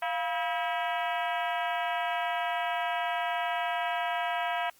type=harmonic tone with a mistuned harmonic; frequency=323.6 Hz; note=E4; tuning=32 cents flat; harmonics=2 / 3 / 4 / 5 / 6 / 7 / 8 / 9 / 10; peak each=-31 / -34 / -39 / -37 / -40 / -41 / -42 / -43 / -46 dBFS; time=0.02-4.7 s; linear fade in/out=5 ms; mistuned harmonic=2; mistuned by=+130 cents; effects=white hiss -61 dBFS RMS until 4.79 s + Opus 32 kbps